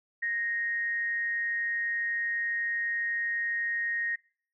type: tone with amplitude modulation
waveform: sine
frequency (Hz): 1866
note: A#6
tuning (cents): +1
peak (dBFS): -26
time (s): 0.22-4.16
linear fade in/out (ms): 10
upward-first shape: sine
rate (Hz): 208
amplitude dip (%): 40
effects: noise-tail reverb RT60 0.5 s tail -24 dB re dry